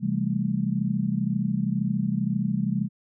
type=chord; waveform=sine; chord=A minor seventh; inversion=first; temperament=just; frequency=132 / 165 / 198 / 220 Hz; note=C3 / E3 / G3 / A3; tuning=+16 / +2 / +18 / 0 cents; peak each=-30 / -29 / -26 / -29 dBFS; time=0-2.89 s; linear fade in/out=50 ms; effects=none